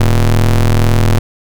square ring-modulated tone, 61.74 Hz, B1, in tune, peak -5 dBFS, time 0-1.19 s, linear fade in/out 5 ms, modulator 40.7 Hz, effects none

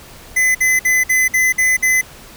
square tone bursts, 2025 Hz, B6, 43 cents sharp, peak -12 dBFS, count 7, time 0.36-2.014 s, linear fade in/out 10 ms, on 190 ms, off 54 ms, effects pink hiss -39 dBFS RMS until 2.36 s

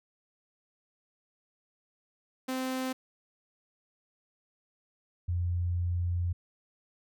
sawtooth / sine tone pair in turn, 259.2 / 87.6 Hz, C4 / F2, -16 / +6 cents, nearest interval octave + perfect fifth, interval 1878 cents, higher first, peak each -27 / -27 dBFS, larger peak neither, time 2.48-2.93 / 5.28-6.33 s, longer second, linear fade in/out 10 ms, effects none

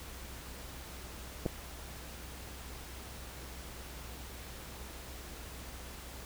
clicks, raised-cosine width 2 ms, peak -26 / -18 dBFS, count 2, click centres 1.456 / 1.462 s, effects added 63 Hz sine -48 dBFS peak until 6.25 s + pink hiss -48 dBFS RMS until 6.25 s

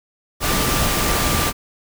sine tone in noise, 1183 Hz, D6, 12 cents sharp, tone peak -27 dBFS, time 0.4-1.53 s, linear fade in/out 50 ms, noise pink, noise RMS -19 dBFS, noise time 0.4-1.53 s, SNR -11 dB, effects none

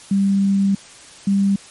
sine tone pair in turn, 196.8 / 197.73 Hz, G3 / G3, +7 / +15 cents, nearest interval unison, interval 8 cents, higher second, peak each -13 dBFS, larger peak neither, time 0.11-0.75 / 1.27-1.56 s, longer first, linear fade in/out 5 ms, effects white hiss -42 dBFS RMS until 1.7 s + MP3 48 kbps

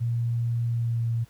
sine tone with pitch glide, 117.7 to 115.88 Hz, A#2 to A#2, +17 to -10 cents, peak -23 dBFS, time 0-1.25 s, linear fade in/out 20 ms, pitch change -27 cents, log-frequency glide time 0.66-1.1 s, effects pink hiss -59 dBFS RMS until 1.29 s

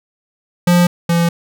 square tone pair in turn, 175.6 / 170.01 Hz, F3 / F3, +10 / -46 cents, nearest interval minor second, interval 56 cents, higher first, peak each -9 / -12 dBFS, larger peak first, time 0.67-0.87 / 1.09-1.29 s, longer neither, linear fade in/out 5 ms, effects none

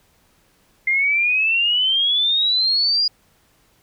sine exponential sweep, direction up, 2091 to 4899 Hz, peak -15 dBFS, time 0.87-3.08 s, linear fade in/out 5 ms, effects pink hiss -59 dBFS RMS until 3.82 s

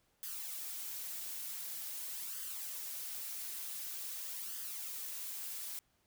blue noise with flanger, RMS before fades -43 dBFS, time 0.23-5.79 s, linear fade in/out 0 ms, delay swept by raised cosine 0.62 to 6.02 ms, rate 0.46 Hz, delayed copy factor +0.55, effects pink hiss -75 dBFS RMS until 6.06 s

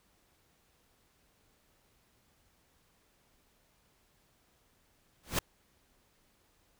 pink noise with exponential growth, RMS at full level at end -25 dBFS, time 5.23-5.39 s, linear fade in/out 5 ms, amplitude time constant 33 ms, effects pink hiss -70 dBFS RMS until 6.79 s

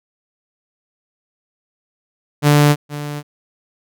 sawtooth tone with echo, 146.83 Hz, D3, in tune, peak -5 dBFS, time 2.42-2.76 s, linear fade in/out 50 ms, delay 470 ms, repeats 1, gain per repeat -15 dB, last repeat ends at 3.23 s, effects none

